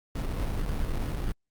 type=noise with sample-and-hold; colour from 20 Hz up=brown; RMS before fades=-29 dBFS; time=0.15-1.32 s; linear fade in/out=5 ms; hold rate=1575 Hz; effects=Opus 48 kbps